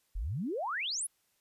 sine exponential sweep, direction up, 36.94 to 11470 Hz, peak -32 dBFS, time 0.15-1.07 s, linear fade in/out 10 ms, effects white hiss -74 dBFS RMS until 1.4 s + resampled to 32000 Hz

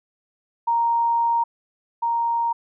sine tone pair in turn, 932.3 / 932.3 Hz, A#5 / A#5, 0 / 0 cents, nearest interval unison, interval 0 cents, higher neither, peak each -17 / -19 dBFS, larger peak first, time 0.67-1.44 / 2.02-2.53 s, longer first, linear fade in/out 10 ms, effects none

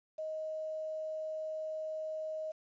sine tone with quantisation, 627 Hz, D#5, 13 cents sharp, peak -36 dBFS, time 0.18-2.52 s, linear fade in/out 10 ms, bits 10, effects resampled to 16000 Hz

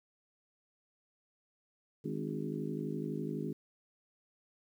harmonic tone with a mistuned harmonic, 51.91 Hz, G#1, in tune, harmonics 3 / 4 / 5 / 6 / 7 / 8, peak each -40 / -41 / -42 / -43 / -43 / -44 dBFS, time 2.04-3.53 s, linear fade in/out 10 ms, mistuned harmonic 6, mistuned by -45 cents, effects 11-bit

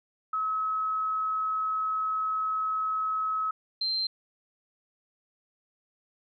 sine tone pair in turn, 1285 / 4135 Hz, E6 / C8, -45 / -21 cents, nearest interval octave + minor sixth, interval 2024 cents, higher second, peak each -26 / -26 dBFS, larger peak neither, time 0.33-3.51 / 3.81-4.07 s, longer first, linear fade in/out 5 ms, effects none

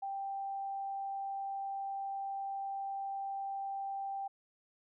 sine tone, 786 Hz, G5, 4 cents sharp, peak -36 dBFS, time 0.02-4.28 s, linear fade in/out 10 ms, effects none

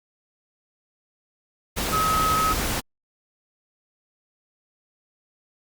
sine tone in noise, 1278 Hz, D#6, 46 cents sharp, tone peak -20 dBFS, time 1.92-2.54 s, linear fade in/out 20 ms, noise pink, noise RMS -26 dBFS, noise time 1.76-2.81 s, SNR +3 dB, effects Opus 48 kbps

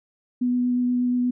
sine tone with vibrato, 246.9 Hz, B3, in tune, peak -19 dBFS, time 0.41-1.31 s, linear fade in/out 10 ms, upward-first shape sine, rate 8.4 Hz, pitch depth 9 cents each way, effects none

